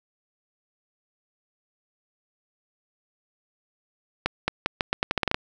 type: accelerating click train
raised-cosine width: 0.3 ms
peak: -6 dBFS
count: 12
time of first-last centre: 4.26-5.344 s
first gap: 220 ms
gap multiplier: 0.82
effects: none